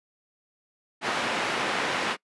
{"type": "band-pass noise", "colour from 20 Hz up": "white", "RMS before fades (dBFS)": -28, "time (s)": [1.01, 2.17], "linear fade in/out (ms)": 50, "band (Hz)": [210, 2100], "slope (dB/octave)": 12, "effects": ["noise-tail reverb RT60 0.1 s tail -24 dB re dry", "resampled to 24000 Hz"]}